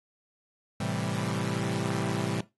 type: chord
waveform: sawtooth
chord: A minor seventh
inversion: none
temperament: equal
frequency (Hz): 110 / 130.81 / 164.81 / 196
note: A2 / C3 / E3 / G3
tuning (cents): 0 / 0 / 0 / 0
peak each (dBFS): -30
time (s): 0.8-2.41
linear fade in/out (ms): 5
effects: noise-tail reverb RT60 0.2 s tail -18 dB re dry + AAC 32 kbps